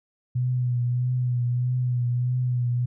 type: tone with vibrato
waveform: sine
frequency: 123.8 Hz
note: B2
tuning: 5 cents sharp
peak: -21 dBFS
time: 0.35-2.86 s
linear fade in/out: 10 ms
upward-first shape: triangle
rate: 1.6 Hz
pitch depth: 39 cents each way
effects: none